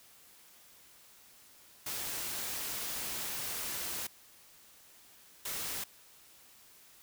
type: noise bursts at uneven times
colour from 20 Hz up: white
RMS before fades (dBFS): -38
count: 2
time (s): 1.86-4.07 / 5.45-5.84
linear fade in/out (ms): 5
effects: white hiss -59 dBFS RMS until 7.02 s

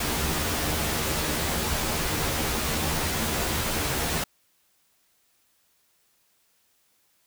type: noise with comb filter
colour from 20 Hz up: pink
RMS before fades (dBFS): -27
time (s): 0-4.24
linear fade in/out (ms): 5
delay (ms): 13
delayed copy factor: +0.7
effects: white hiss -67 dBFS RMS until 7.26 s

